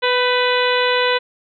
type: harmonic tone with a mistuned harmonic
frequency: 495.8 Hz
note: B4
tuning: 7 cents sharp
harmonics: 1 / 2 / 3 / 4 / 5 / 6 / 7 / 8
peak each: -18 / -21 / -23 / -24 / -25 / -26 / -26 / -27 dBFS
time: 0.02-1.19 s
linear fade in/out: 20 ms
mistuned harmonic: 3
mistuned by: +29 cents
effects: none